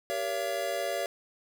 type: chord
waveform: square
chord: G diminished seventh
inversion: none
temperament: just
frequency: 392 / 470.4 / 564.5 / 677.4 Hz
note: G4 / Bb4 / Db5 / Fb5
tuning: 0 / +16 / +31 / +47 cents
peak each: -39 / -40 / -34 / -34 dBFS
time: 0.1-1.06 s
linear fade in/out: 0 ms
effects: none